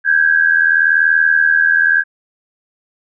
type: tone pair together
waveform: sine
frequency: 1568 / 1648.8 Hz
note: G6 / G#6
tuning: 0 / -13 cents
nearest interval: minor second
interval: 87 cents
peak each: -12 dBFS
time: 0.04-2.04 s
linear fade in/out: 50 ms
effects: none